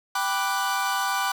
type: chord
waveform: 45% pulse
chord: G major seventh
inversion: none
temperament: equal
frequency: 784 / 987.8 / 1174.7 / 1480 Hz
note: G5 / B5 / D6 / F#6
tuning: 0 / 0 / 0 / 0 cents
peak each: -29 dBFS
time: 0.15-1.32 s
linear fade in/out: 5 ms
effects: none